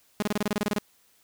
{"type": "tone bursts", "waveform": "sawtooth", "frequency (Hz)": 207.9, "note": "G#3", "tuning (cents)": 2, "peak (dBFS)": -20, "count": 12, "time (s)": [0.2, 0.784], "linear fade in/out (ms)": 0, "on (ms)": 23, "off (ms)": 28, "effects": ["white hiss -63 dBFS RMS until 1.23 s"]}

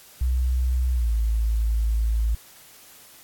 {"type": "tone with pitch glide", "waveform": "sine", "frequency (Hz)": [62.9, 55.39], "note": ["B1", "A1"], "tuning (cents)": [32, 12], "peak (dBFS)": -19, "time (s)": [0.21, 2.35], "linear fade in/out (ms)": 5, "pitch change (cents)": -220, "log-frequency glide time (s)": [0.92, 1.12], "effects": ["white hiss -49 dBFS RMS until 3.23 s", "AAC 64 kbps"]}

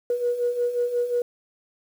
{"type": "beating tone pair", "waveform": "sine", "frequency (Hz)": [480, 485.6], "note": ["B4", "B4"], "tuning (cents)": [-49, -29], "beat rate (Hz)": 5.6, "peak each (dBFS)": [-28, -22], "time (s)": [0.1, 1.22], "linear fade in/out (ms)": 2, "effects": ["tanh soft clip ceiling -14 dBFS", "8-bit"]}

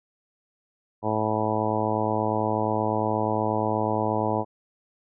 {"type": "harmonic tone", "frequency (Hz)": 108.4, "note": "A2", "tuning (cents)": -25, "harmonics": [1, 2, 3, 4, 5, 6, 7, 8, 9], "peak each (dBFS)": [-31, -31, -31, -31, -31, -31, -31, -31, -31], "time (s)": [1.02, 4.45], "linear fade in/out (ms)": 50, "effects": []}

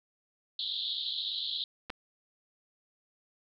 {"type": "band-pass noise", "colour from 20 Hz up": "pink", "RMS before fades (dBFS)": -35, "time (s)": [0.59, 1.64], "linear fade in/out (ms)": 2, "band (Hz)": [3300, 4200], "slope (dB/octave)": 96}
{"type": "clicks", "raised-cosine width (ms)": 0.3, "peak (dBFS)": [-26, -20], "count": 2, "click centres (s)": [1.898, 1.902]}
{"effects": []}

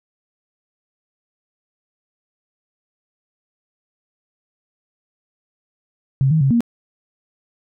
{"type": "tone with pitch steps", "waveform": "sine", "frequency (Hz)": [134.9, 158.1, 136, 235], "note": ["C#3", "D#3", "C#3", "A#3"], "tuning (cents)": [-47, 28, -33, 14], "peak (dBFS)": -12, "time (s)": [6.21, 6.606], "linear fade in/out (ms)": 0, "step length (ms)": 99, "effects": []}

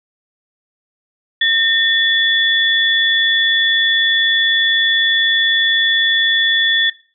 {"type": "tone pair together", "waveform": "sine", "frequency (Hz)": [1820, 3438], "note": ["A#6", "A7"], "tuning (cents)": [-42, -41], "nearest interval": "major seventh", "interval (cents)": 1101, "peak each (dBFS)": -14, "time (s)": [1.41, 6.9], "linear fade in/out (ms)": 5, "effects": ["noise-tail reverb RT60 0.4 s tail -20 dB re dry"]}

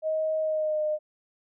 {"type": "tone with pitch glide", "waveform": "sine", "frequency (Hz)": [629, 610.4], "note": ["D#5", "D#5"], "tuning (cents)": [19, -33], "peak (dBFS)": -24, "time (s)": [0.02, 0.99], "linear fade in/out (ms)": 50, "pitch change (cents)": -52, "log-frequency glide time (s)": [0.4, 0.83], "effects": []}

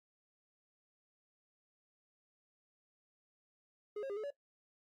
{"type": "tone with pitch steps", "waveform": "triangle", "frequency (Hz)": [418.5, 541, 403.8, 430.8, 569], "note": ["G#4", "C#5", "G#4", "A4", "C#5"], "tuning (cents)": [13, -42, -49, -37, 45], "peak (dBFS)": -36, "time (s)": [3.96, 4.305], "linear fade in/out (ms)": 5, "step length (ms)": 69, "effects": ["noise-tail reverb RT60 0.1 s tail -17 dB re dry", "Opus 48 kbps"]}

